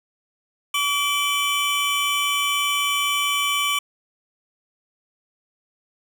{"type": "tone cluster", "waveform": "square", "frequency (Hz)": [1144, 2333, 3029], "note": ["D6", "D7", "F#7"], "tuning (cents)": [-46, -12, 40], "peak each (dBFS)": -25, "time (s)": [0.74, 3.79], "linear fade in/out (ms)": 5, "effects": []}